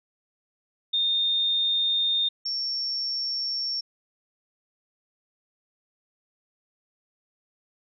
sine tone pair in turn, 3648 / 5466 Hz, A#7 / F8, -38 / -38 cents, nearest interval perfect fifth, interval 700 cents, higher second, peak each -21 / -26 dBFS, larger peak first, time 0.93-2.29 / 2.45-3.81 s, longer neither, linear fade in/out 10 ms, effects none

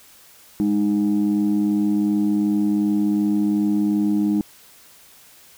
sine tone pair together, 206 / 308.7 Hz, G#3 / D#4, -14 / -14 cents, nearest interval perfect fifth, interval 700 cents, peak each -18 dBFS, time 0.6-4.41 s, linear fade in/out 0 ms, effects tanh soft clip ceiling -12 dBFS + white hiss -49 dBFS RMS until 5.57 s

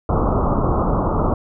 pink low-pass noise, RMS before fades -18 dBFS, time 0.09-1.34 s, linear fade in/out 2 ms, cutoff 1300 Hz, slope 96 dB/octave, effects none

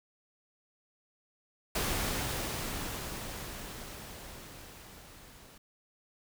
pink noise with level ramp, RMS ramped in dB -31 to -55 dBFS, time 1.75-5.58 s, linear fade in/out 5 ms, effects none

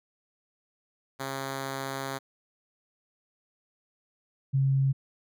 5% pulse / sine tone pair in turn, 135.5 / 135.5 Hz, C#3 / C#3, -39 / -39 cents, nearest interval unison, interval 0 cents, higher neither, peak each -21 dBFS, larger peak neither, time 1.19-2.19 / 4.53-4.93 s, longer first, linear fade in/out 20 ms, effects none

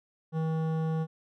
triangle tone with hard clipping, 160 Hz, D#3, 49 cents sharp, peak -29 dBFS, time 0.32-1.07 s, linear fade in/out 50 ms, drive 17 dB, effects none

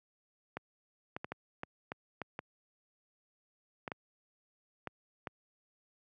clicks, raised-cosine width 0.5 ms, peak -23 dBFS, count 12, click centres 0.57 / 1.165 / 1.245 / 1.32 / 1.634 / 1.919 / 2.217 / 2.391 / 3.878 / 3.918 / 4.873 / 5.272 s, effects high-pass 100 Hz 12 dB/octave

